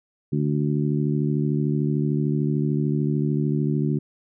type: harmonic tone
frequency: 73.4 Hz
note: D2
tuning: in tune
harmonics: 2 / 3 / 4 / 5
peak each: -22 / -26 / -28 / -30 dBFS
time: 0.32-3.99 s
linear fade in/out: 10 ms
effects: none